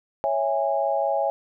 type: chord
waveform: sine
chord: C# minor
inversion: none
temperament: equal with one note detuned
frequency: 554.4 / 659.3 / 822 Hz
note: C#5 / E5 / G#5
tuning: 0 / 0 / -18 cents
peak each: -25 dBFS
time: 0.24-1.3 s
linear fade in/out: 0 ms
effects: none